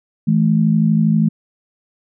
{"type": "tone pair together", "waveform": "sine", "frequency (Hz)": [163.36, 215.9], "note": ["E3", "A3"], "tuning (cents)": [-15, -33], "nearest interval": "perfect fourth", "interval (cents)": 482, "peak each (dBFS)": -14, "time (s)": [0.27, 1.29], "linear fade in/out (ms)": 10, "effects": []}